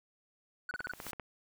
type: tone bursts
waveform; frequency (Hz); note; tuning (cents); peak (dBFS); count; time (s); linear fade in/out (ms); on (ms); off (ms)
triangle; 1480; F#6; 0; -34; 5; 0.69-0.915; 2; 21; 30
type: click train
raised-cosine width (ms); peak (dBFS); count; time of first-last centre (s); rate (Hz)
0.5; -26; 8; 0.74-1.198; 15.3
type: noise with exponential growth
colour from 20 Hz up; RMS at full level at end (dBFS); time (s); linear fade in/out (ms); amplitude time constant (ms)
white; -41; 0.76-1.11; 0; 74
effects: none